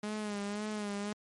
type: tone with vibrato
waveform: sawtooth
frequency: 207.7 Hz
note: G#3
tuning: in tune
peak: -31 dBFS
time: 0.03-1.13 s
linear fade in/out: 5 ms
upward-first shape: sine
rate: 1.9 Hz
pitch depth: 51 cents each way
effects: MP3 48 kbps